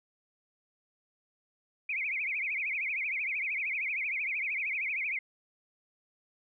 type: tone with vibrato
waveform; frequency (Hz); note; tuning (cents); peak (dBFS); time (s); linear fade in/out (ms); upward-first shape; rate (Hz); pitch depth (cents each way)
sine; 2300; D7; -37; -30; 1.89-5.19; 5; triangle; 13; 220
effects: none